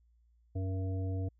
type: harmonic tone with a mistuned harmonic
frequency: 94 Hz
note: F#2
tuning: 28 cents sharp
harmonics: 1 / 3 / 5 / 7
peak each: -32 / -42 / -46 / -49 dBFS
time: 0.55-1.29 s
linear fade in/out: 10 ms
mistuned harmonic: 7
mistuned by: +34 cents
effects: added 58 Hz sine -64 dBFS peak until 1.39 s